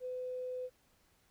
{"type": "tone with tanh clipping", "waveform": "triangle", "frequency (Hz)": 505, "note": "B4", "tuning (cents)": 39, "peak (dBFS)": -37, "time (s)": [0, 0.7], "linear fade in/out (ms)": 50, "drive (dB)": 3, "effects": ["pink hiss -71 dBFS RMS until 1.3 s"]}